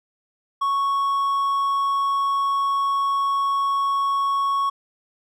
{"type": "tone", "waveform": "triangle", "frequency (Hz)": 1108, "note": "C#6", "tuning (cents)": -1, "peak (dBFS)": -17, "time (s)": [0.61, 4.7], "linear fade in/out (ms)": 10, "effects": []}